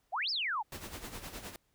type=exponential two-way sweep; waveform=sine; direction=up then down; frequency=622.3 to 5480 to 781 Hz; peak=-31 dBFS; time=0.12-0.63 s; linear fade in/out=20 ms; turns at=0.3 s
type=noise with tremolo; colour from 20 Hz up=pink; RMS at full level=-42 dBFS; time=0.72-1.56 s; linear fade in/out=2 ms; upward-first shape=sine; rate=9.7 Hz; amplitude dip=65%
effects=pink hiss -75 dBFS RMS until 1.74 s